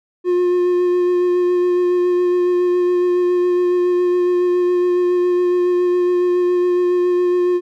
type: tone with vibrato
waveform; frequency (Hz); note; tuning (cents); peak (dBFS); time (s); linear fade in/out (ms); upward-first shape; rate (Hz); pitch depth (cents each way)
triangle; 356.7; F4; +37; -11; 0.24-7.61; 50; sine; 7.2; 13
effects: none